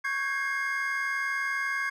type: tone cluster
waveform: triangle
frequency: 1109 / 1563 / 1643 / 2135 Hz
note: C#6 / G6 / G#6 / C7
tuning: 0 / -6 / -19 / +34 cents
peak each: -33 / -34 / -29 / -31 dBFS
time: 0.04-1.9 s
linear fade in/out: 10 ms
effects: none